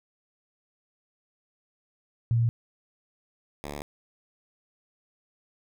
sine / 5% pulse tone pair in turn, 116.54 / 72.7 Hz, A#2 / D2, 0 / -17 cents, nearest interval minor sixth, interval 817 cents, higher first, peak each -20 / -24 dBFS, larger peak first, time 2.31-2.49 / 3.64-3.82 s, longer neither, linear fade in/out 0 ms, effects none

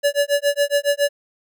square tone with tremolo, 573 Hz, D5, 43 cents flat, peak -14 dBFS, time 0.03-1.09 s, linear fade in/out 20 ms, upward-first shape sine, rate 7.2 Hz, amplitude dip 100%, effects none

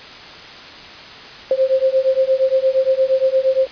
sine beating tone pair, 523.3 / 531.9 Hz, C5 / C5, 0 / +28 cents, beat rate 8.6 Hz, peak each -16 dBFS, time 1.51-3.67 s, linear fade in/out 2 ms, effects white hiss -36 dBFS RMS until 3.71 s + resampled to 11025 Hz

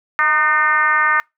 sine tone with frequency modulation, 1522 Hz, F#6, 48 cents sharp, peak -12 dBFS, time 0.19-1.2 s, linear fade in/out 0 ms, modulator 297 Hz, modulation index 1.6, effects noise-tail reverb RT60 0.2 s tail -26 dB re dry

